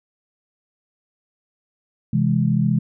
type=chord; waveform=sine; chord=C augmented; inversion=none; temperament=equal; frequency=130.81 / 164.81 / 207.7 Hz; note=C3 / E3 / G#3; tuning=0 / 0 / 0 cents; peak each=-20 dBFS; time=2.13-2.79 s; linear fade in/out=5 ms; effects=none